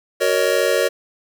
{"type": "chord", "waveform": "square", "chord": "D# minor seventh", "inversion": "first", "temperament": "just", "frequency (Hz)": [373.4, 466.7, 560, 622.3], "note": ["F#4", "A#4", "C#5", "D#5"], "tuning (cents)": [16, 2, 18, 0], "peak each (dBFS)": [-24, -21, -20, -24], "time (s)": [0.2, 0.89], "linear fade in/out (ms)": 20, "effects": ["8-bit"]}